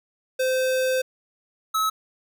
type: tone pair in turn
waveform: square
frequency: 517 / 1291.9 Hz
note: C5 / E6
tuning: -21 / -35 cents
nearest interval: octave + major third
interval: 1586 cents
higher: second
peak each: -21 dBFS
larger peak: neither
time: 0.39-1.02 / 1.74-1.9 s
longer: first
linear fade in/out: 10 ms
effects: none